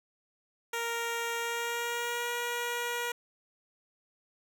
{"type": "tone with pitch glide", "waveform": "10% pulse", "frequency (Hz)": [466.2, 478.5], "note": ["A#4", "A#4"], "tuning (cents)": [0, 45], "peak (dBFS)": -23, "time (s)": [0.73, 3.12], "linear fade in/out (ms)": 5, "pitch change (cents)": 45, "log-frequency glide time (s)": [1.37, 2.31], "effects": []}